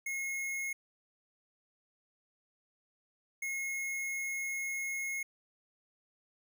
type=tone bursts at uneven times; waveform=square; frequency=2164 Hz; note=C#7; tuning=42 cents flat; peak=-35 dBFS; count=2; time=0.06-0.73 / 3.42-5.23 s; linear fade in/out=5 ms; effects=none